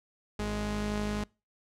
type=tone pair together; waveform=sawtooth; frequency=51.96 / 208.7 Hz; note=G#1 / G#3; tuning=+2 / +9 cents; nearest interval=2 octaves; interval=2407 cents; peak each=-31 / -28 dBFS; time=0.39-1.24 s; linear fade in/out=5 ms; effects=noise-tail reverb RT60 0.3 s tail -25 dB re dry + low-pass 9000 Hz 12 dB/octave